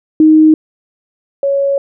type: tone pair in turn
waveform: sine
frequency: 312.1 / 556.1 Hz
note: D#4 / C#5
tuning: +5 / +5 cents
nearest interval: minor seventh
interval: 1000 cents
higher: second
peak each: -3 / -10 dBFS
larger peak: first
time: 0.2-0.54 / 1.43-1.78 s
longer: second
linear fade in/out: 2 ms
effects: none